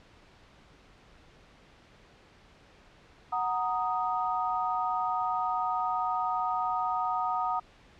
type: chord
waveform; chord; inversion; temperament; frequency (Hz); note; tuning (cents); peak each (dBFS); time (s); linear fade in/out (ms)
sine; D# minor; first; equal; 740 / 932.3 / 1244.5; F#5 / A#5 / D#6; 0 / 0 / 0; -31 / -32 / -31; 3.32-7.6; 10
effects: pink hiss -57 dBFS RMS until 7.99 s + low-pass 4000 Hz 12 dB/octave